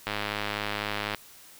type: click train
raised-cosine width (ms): 0.3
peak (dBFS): -13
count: 113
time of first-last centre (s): 0.07-1.147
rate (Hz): 104
effects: white hiss -51 dBFS RMS until 1.59 s